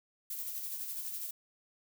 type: noise with tremolo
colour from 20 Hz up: violet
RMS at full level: -38 dBFS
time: 0.3-1.31 s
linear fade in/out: 5 ms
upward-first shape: sine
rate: 12 Hz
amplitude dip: 40%
effects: none